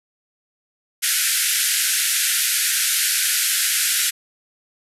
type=band-pass noise; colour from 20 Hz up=white; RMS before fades=-20 dBFS; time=1.02-4.11 s; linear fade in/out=20 ms; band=1400 to 13000 Hz; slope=96 dB/octave; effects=none